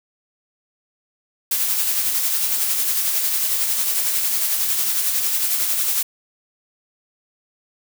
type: noise with tremolo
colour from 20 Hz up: blue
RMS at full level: -19 dBFS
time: 1.51-6.03 s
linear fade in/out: 5 ms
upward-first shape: sine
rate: 11 Hz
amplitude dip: 35%
effects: none